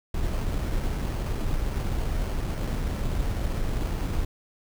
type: noise with sample-and-hold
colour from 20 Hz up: brown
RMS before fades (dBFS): -27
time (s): 0.14-4.25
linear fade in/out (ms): 5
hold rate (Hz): 3675
effects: none